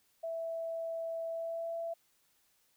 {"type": "tone with pitch glide", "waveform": "sine", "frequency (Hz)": [659.3, 668.1], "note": ["E5", "E5"], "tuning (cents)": [0, 23], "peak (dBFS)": -35, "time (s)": [0.23, 1.94], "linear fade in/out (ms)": 10, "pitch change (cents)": 23, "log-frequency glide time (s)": [1.29, 1.75], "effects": ["white hiss -72 dBFS RMS until 2.76 s"]}